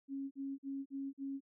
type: tone bursts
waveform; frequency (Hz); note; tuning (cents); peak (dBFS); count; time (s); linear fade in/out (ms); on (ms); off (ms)
sine; 274; C#4; -20; -38; 5; 0.08-1.406; 50; 230; 44
effects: none